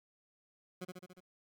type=tone with echo; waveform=20% pulse; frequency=182 Hz; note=F#3; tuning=28 cents flat; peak=-35 dBFS; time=0.81-0.85 s; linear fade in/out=10 ms; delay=71 ms; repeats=5; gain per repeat=-3 dB; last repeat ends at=1.205 s; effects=12-bit